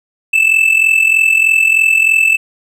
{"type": "tone with amplitude modulation", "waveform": "triangle", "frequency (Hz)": 2637, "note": "E7", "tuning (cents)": 0, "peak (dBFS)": -3, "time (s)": [0.33, 2.37], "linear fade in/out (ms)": 10, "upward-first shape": "sine", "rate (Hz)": 43.2, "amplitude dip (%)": 70, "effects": []}